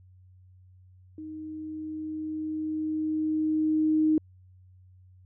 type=tone with level ramp; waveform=sine; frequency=311.1 Hz; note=D#4; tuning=in tune; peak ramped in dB=-37 to -19 dBFS; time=1.18-4.18 s; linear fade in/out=2 ms; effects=added 92 Hz sine -52 dBFS peak until 5.25 s